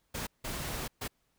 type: noise bursts at uneven times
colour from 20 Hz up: pink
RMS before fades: -37 dBFS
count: 3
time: 0.14-0.27 / 0.44-0.88 / 1.01-1.08 s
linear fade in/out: 10 ms
effects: pink hiss -75 dBFS RMS until 1.38 s